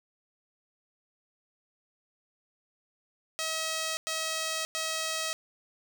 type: tone bursts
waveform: 5% pulse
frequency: 640 Hz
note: D#5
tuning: 49 cents sharp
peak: -19 dBFS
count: 3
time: 3.39-5.33 s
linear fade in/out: 0 ms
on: 580 ms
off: 100 ms
effects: none